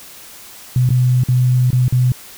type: tone with dropouts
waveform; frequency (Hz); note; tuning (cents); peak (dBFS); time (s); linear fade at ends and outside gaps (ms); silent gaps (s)
sine; 125.8; B2; +32; -10; 0.76-2.12; 2; 0.891-0.904 / 1.236-1.286 / 1.705-1.729 / 1.882-1.924
effects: white hiss -38 dBFS RMS until 2.37 s